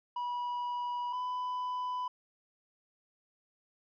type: tone pair in turn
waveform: triangle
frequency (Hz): 974 / 997.9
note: B5 / B5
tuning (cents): -24 / +18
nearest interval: unison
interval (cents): 42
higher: second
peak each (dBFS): -31 / -31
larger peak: neither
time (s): 0.16-1.13 / 1.13-2.08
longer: first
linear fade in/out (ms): 5
effects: resampled to 11025 Hz